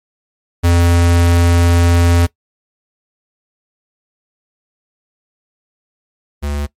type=tone pair in turn; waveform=square; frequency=86 / 72.32 Hz; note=F2 / D2; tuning=-26 / -26 cents; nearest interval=minor third; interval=300 cents; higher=first; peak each=-9 / -18 dBFS; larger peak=first; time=0.63-2.27 / 6.42-6.67 s; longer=first; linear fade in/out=20 ms; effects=noise-tail reverb RT60 0.1 s tail -19 dB re dry + MP3 64 kbps